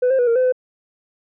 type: tone with pitch steps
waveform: sine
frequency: 499.3 / 529 / 488 / 463.9 / 511 / 507 Hz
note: B4 / C5 / B4 / A#4 / C5 / B4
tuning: +19 / +19 / -21 / -8 / -41 / +45 cents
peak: -11 dBFS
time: 0.02-0.524 s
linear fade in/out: 10 ms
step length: 84 ms
effects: tanh soft clip ceiling -12 dBFS